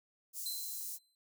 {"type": "high-pass noise", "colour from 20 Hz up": "white", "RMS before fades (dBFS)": -42, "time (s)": [0.33, 0.99], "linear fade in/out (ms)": 50, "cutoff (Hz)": 5900, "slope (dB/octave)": 24}
{"type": "tone with exponential decay", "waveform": "sawtooth", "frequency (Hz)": 4067, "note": "C8", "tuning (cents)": -50, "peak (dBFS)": -34, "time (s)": [0.46, 1.15], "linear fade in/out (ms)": 1, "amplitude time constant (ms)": 150}
{"effects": []}